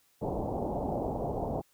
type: low-pass noise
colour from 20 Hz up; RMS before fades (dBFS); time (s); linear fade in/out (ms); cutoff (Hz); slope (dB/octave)
white; -33; 0.21-1.62; 20; 820; 48
effects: white hiss -68 dBFS RMS until 1.73 s